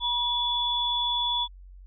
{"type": "tone pair together", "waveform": "sine", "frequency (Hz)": [963, 3432], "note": ["B5", "A7"], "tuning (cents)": [-44, -44], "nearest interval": "octave + minor seventh", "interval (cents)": 2200, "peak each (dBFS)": [-29, -25], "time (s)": [0, 1.48], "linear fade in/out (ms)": 50, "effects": ["added 46 Hz sine -44 dBFS peak until 1.86 s"]}